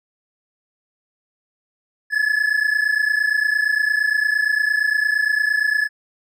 triangle tone pair together, 1700 / 1728.7 Hz, G#6 / A6, +40 / -31 cents, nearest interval unison, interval 29 cents, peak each -17 / -18 dBFS, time 2.1-5.89 s, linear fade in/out 50 ms, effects none

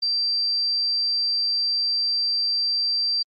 sine tone, 4699 Hz, D8, in tune, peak -20 dBFS, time 0.02-3.23 s, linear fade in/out 10 ms, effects Opus 24 kbps

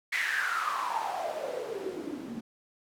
white noise with band-pass filter sweep, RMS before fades -33 dBFS, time 0.12-2.41 s, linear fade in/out 10 ms, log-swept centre 2100 to 220 Hz, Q 8.4, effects none

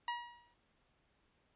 sawtooth tone with exponential decay, 957 Hz, A#5, 45 cents sharp, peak -30 dBFS, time 0.08-0.54 s, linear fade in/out 2 ms, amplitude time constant 100 ms, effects pink hiss -75 dBFS RMS until 1.55 s + resampled to 8000 Hz

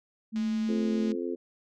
sine tone with vibrato, 220 Hz, A3, in tune, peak -26 dBFS, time 0.32-1.16 s, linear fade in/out 50 ms, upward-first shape sine, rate 9.7 Hz, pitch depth 8 cents each way
click train, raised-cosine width 0.2 ms, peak -30 dBFS, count 158, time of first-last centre 0.36-1.118 s, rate 207 Hz
harmonic tone, 86.9 Hz, F2, 8 cents flat, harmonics 3 / 4 / 5 / 6, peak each -35 / -33 / -35 / -43 dBFS, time 0.68-1.36 s, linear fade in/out 20 ms
effects none

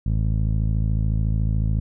15% pulse tone with low-pass filter, 53.9 Hz, A1, 35 cents flat, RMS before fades -21 dBFS, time 0.06-1.8 s, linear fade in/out 5 ms, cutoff 150 Hz, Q 0.68, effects none

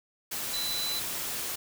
sine tone in noise, 4000 Hz, B7, 21 cents sharp, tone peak -31 dBFS, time 0.53-1 s, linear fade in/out 10 ms, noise white, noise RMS -34 dBFS, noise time 0.31-1.56 s, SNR 0 dB, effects none

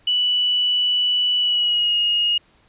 sine tone with pitch glide, 2960 to 2866 Hz, F#7 to F7, 0 to +44 cents, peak -16 dBFS, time 0.07-2.38 s, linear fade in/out 5 ms, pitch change -56 cents, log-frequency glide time 1.38-1.96 s, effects pink hiss -57 dBFS RMS until 2.68 s + resampled to 8000 Hz

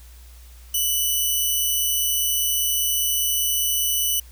5% pulse tone, 2975 Hz, F#7, 9 cents sharp, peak -11 dBFS, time 0.74-4.2 s, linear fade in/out 5 ms, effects added 60 Hz sine -42 dBFS peak until 4.31 s + white hiss -52 dBFS RMS until 4.31 s

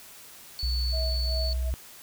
sine tone, 4456 Hz, C#8, 8 cents sharp, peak -31 dBFS, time 0.59-1.53 s, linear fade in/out 0 ms
sine tone with pitch glide, 61.74 to 62.24 Hz, B1 to B1, 0 to +14 cents, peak -25 dBFS, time 0.63-1.74 s, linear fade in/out 0 ms, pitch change +14 cents, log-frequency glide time 1.15-1.6 s
sine tone with tremolo, 642 Hz, E5, 46 cents flat, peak -33 dBFS, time 0.92-1.71 s, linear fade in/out 20 ms, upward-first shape sine, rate 2.6 Hz, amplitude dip 85%
effects white hiss -48 dBFS RMS until 2.02 s

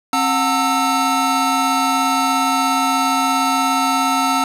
square tone cluster, 267.2 / 728 / 908 / 1319 Hz, C4 / F#5 / A#5 / E6, +36 / -28 / -46 / +1 cents, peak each -22 / -22 / -21 / -20 dBFS, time 0.13-4.44 s, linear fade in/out 2 ms, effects low-pass 12000 Hz 12 dB/octave + 8-bit

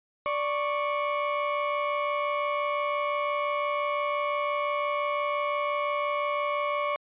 35% pulse tone pair together, 585.4 / 1105 Hz, D5 / C#6, -6 / -6 cents, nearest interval major seventh, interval 1100 cents, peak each -27 dBFS, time 0.26-6.96 s, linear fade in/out 0 ms, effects resampled to 8000 Hz

